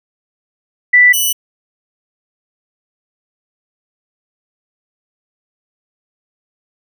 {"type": "tone pair in turn", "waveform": ["sine", "5% pulse"], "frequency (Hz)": [1975.5, 2970], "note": ["B6", "F#7"], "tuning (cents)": [0, 6], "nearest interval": "perfect fifth", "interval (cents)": 706, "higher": "second", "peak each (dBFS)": -4, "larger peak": "neither", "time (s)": [[0.93, 1.13], [1.13, 1.33]], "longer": "neither", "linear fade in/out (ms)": 10, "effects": []}